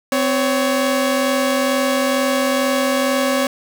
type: tone pair together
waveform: sawtooth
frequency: 257.9 / 558 Hz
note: C4 / C#5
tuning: -25 / +11 cents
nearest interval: octave + minor second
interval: 1336 cents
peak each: -15 / -14 dBFS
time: 0.12-3.47 s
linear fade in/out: 2 ms
effects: none